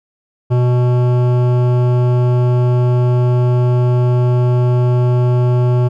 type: tone with hard clipping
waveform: sine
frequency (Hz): 123.47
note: B2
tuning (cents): 0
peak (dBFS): -12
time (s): 0.5-5.89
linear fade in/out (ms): 20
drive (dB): 14
effects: none